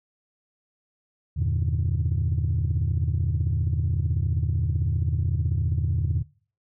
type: chord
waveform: sine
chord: E half-diminished seventh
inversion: none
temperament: equal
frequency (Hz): 82.41 / 98 / 116.54 / 146.83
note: E2 / G2 / Bb2 / D3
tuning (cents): 0 / 0 / 0 / 0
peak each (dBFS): -24 / -27 / -27 / -28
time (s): 1.36-6.23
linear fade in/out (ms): 20
effects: noise-tail reverb RT60 0.4 s tail -20 dB re dry + tanh soft clip ceiling -16 dBFS